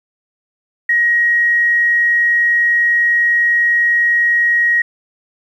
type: tone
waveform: sine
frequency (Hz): 1890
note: A#6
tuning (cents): +23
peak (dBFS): -10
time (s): 0.89-4.82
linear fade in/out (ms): 5
effects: 8-bit